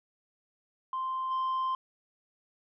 sine tone with level steps, 1044 Hz, C6, 4 cents flat, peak -29 / -25 dBFS, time 0.93-1.75 s, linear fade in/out 2 ms, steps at 1.3 s, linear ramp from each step 20 ms, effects tanh soft clip ceiling -27 dBFS

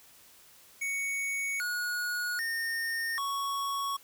square tone with pitch steps, 2227 / 1451 / 1832 / 1112 Hz, C#7 / F#6 / A#6 / C#6, +7 / -34 / -31 / +5 cents, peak -31 dBFS, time 0.81-3.97 s, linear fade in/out 10 ms, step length 790 ms, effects white hiss -57 dBFS RMS until 4.03 s

